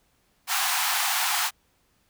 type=high-pass noise; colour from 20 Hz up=pink; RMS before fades=-25 dBFS; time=0.47-1.51 s; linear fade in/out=50 ms; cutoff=720 Hz; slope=96 dB/octave; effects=pink hiss -67 dBFS RMS until 2.09 s